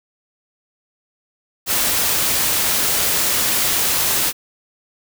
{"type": "noise", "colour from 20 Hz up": "white", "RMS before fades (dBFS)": -18, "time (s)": [1.66, 4.33], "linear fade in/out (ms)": 50, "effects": []}